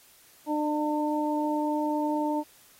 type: harmonic tone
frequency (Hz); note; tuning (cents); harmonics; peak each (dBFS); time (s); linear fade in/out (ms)
300.5; D4; +40; 1 / 2 / 3; -27 / -32 / -30; 0.46-2.44; 50
effects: white hiss -57 dBFS RMS until 2.79 s + AAC 48 kbps